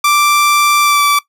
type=tone with pitch glide; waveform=sawtooth; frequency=1174.7 to 1159.2 Hz; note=D6 to D6; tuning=0 to -23 cents; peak=-5 dBFS; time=0.04-1.19 s; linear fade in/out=5 ms; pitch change=-23 cents; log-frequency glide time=0.82-1.02 s; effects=noise-tail reverb RT60 0.1 s tail -18 dB re dry